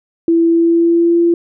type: tone with pitch glide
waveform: sine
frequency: 333.2 to 340.8 Hz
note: E4 to F4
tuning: +19 to -42 cents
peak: -8 dBFS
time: 0.28-1.34 s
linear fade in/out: 2 ms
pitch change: +39 cents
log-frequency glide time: 0.48-1.18 s
effects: none